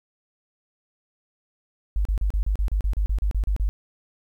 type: tone bursts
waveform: sine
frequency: 49.98 Hz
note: G1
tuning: 34 cents sharp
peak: -19 dBFS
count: 14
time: 1.96-3.69 s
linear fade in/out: 0 ms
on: 92 ms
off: 34 ms
effects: 10-bit